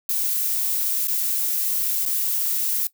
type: noise with dropouts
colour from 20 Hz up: violet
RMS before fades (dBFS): -23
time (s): 0.09-2.87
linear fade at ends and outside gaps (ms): 2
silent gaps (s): 1.073-1.081 / 2.054-2.06
effects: noise-tail reverb RT60 0.1 s tail -17 dB re dry